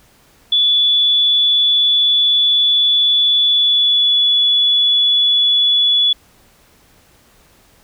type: tone with pitch glide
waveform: sine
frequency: 3444 to 3418 Hz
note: A7 to G#7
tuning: -38 to +49 cents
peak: -10 dBFS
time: 0.52-6.13 s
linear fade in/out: 5 ms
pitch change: -13 cents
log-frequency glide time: 3.44-4.14 s
effects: pink hiss -51 dBFS RMS until 7.83 s